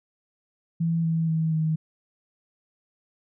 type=tone with pitch steps; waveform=sine; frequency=165.8 / 163.14 / 160.52 / 157.95 Hz; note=E3 / E3 / E3 / D#3; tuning=+10 / -18 / -46 / +26 cents; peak=-21 dBFS; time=0.8-1.76 s; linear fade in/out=10 ms; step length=240 ms; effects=none